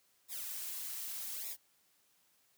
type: noise with flanger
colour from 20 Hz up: blue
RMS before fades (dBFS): -42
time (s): 0.28-1.57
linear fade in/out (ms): 50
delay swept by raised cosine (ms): 0.65 to 5.85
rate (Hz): 0.83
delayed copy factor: -0.95
effects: white hiss -72 dBFS RMS until 2.57 s + high-pass 80 Hz 12 dB/octave